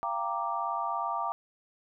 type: chord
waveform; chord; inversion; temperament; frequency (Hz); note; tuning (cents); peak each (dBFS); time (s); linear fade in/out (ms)
sine; G minor seventh; third; equal with one note detuned; 686.9 / 784 / 932.3 / 1174.7; F5 / G5 / Bb5 / D6; -29 / 0 / 0 / 0; -36 / -36 / -34 / -33; 0.03-1.32; 0
effects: none